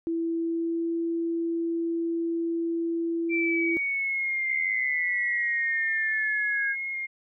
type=tone with pitch glide; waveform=sine; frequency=331.7 to 334.2 Hz; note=E4 to E4; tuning=+11 to +24 cents; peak=-25 dBFS; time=0.07-3.77 s; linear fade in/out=0 ms; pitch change=+13 cents; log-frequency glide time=0.39-0.92 s
type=linear sweep; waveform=sine; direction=down; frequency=2349 to 1623 Hz; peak=-25 dBFS; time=3.29-6.76 s; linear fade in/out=50 ms
type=tone with vibrato; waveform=sine; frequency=2143 Hz; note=C7; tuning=41 cents sharp; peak=-29 dBFS; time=4.48-7.07 s; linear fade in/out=20 ms; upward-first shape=square; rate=0.61 Hz; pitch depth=10 cents each way
effects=none